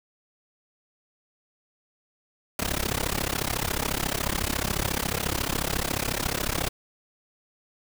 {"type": "noise with amplitude modulation", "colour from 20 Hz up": "pink", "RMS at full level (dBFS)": -24, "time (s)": [2.59, 6.69], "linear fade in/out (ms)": 2, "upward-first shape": "sine", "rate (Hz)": 34.1, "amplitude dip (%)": 95, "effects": []}